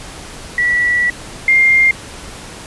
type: tone pair in turn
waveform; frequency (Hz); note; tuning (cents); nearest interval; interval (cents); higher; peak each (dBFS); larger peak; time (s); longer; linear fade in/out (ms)
sine; 1947 / 2112; B6 / C7; -25 / +16; minor second; 141; second; -11 / -7; second; 0.58-1.1 / 1.48-1.91; first; 2
effects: pink hiss -32 dBFS RMS until 2.66 s + resampled to 24000 Hz